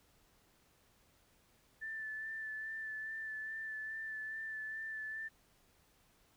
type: tone with vibrato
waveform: sine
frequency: 1760 Hz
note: A6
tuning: in tune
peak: -40 dBFS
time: 1.81-5.29 s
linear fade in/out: 20 ms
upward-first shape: sine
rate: 2.4 Hz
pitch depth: 20 cents each way
effects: pink hiss -70 dBFS RMS until 6.36 s